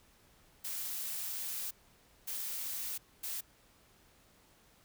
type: noise bursts at uneven times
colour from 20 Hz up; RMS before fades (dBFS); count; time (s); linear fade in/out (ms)
blue; -39; 3; 0.64-1.71 / 2.27-2.98 / 3.23-3.41; 10
effects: pink hiss -65 dBFS RMS until 4.84 s